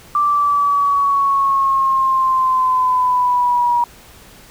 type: linear sweep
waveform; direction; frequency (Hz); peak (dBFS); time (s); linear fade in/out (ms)
sine; down; 1177 to 955; -12; 0.15-3.84; 2
effects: pink hiss -43 dBFS RMS until 4.5 s